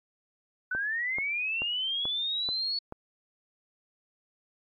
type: linear sweep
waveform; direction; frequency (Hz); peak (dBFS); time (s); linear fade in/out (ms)
sine; up; 1480 to 4435; -28; 0.71-2.79; 5
type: click train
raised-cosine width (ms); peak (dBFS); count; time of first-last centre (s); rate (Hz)
1; -24; 6; 0.75-2.924; 2.3
effects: AAC 64 kbps